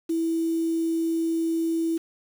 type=tone with quantisation; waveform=sine; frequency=328.6 Hz; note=E4; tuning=5 cents flat; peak=-22 dBFS; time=0.09-1.98 s; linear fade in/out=10 ms; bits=7; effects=none